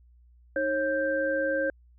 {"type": "tone cluster", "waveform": "sine", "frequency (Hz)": [310.9, 543, 1571], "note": ["D#4", "C#5", "G6"], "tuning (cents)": [-1, -36, 3], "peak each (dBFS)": [-33, -26, -30], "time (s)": [0.56, 1.7], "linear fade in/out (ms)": 2, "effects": ["added 60 Hz sine -54 dBFS peak until 1.98 s"]}